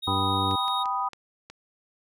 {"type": "tone", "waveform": "triangle", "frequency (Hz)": 3737, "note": "A#7", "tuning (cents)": 4, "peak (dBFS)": -28, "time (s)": [0.02, 0.84], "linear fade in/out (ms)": 20}
{"type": "harmonic tone", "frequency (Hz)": 97.1, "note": "G2", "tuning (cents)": -16, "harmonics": [1, 2, 3, 4, 5], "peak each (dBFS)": [-29, -35, -32, -37, -38], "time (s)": [0.07, 0.56], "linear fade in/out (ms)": 10}
{"type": "chord", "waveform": "sine", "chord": "G augmented", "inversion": "none", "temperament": "equal", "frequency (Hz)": [784, 987.8, 1244.5], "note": ["G5", "B5", "D#6"], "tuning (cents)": [0, 0, 0], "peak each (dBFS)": [-31, -28, -29], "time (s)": [0.07, 1.09], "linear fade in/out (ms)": 10}
{"type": "clicks", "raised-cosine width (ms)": 0.2, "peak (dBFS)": -25, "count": 5, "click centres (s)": [0.512, 0.681, 0.857, 1.133, 1.5]}
{"effects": []}